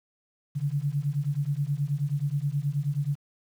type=beating tone pair; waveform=sine; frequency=138.7 / 148.1 Hz; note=C#3 / D3; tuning=+1 / +15 cents; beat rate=9.4 Hz; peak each=-28 dBFS; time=0.55-3.16 s; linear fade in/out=20 ms; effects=9-bit